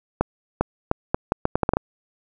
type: accelerating click train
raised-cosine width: 1 ms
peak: -4 dBFS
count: 11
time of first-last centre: 0.21-1.77 s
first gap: 400 ms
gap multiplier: 0.76
effects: none